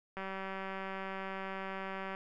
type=click train; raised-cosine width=0.5 ms; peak=-26 dBFS; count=381; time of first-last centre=0.17-2.149 s; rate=192 Hz; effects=none